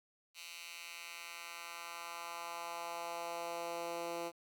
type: tone with high-pass filter sweep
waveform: 10% pulse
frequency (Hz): 170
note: F3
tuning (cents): -46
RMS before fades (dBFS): -44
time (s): 0.34-4.32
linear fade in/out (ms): 50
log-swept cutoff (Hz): 3000 to 380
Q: 1.4
effects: 11-bit